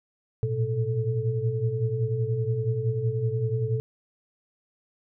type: tone cluster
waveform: sine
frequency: 111.4 / 116.3 / 122 / 438.4 Hz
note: A2 / A#2 / B2 / A4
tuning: +22 / -4 / -21 / -6 cents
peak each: -30 / -35 / -26 / -30 dBFS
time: 0.43-3.8 s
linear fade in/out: 0 ms
effects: none